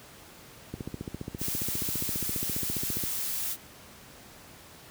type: click train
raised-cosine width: 3 ms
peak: -21 dBFS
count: 35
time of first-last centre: 0.74-3.037 s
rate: 14.8 Hz
type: noise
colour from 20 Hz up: blue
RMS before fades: -32 dBFS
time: 1.38-3.57 s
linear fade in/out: 50 ms
effects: pink hiss -50 dBFS RMS until 4.9 s + high-pass 60 Hz 12 dB/octave